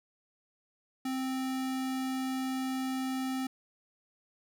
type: tone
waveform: square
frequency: 261.6 Hz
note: C4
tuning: in tune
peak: -32 dBFS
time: 1.05-3.47 s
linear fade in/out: 5 ms
effects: none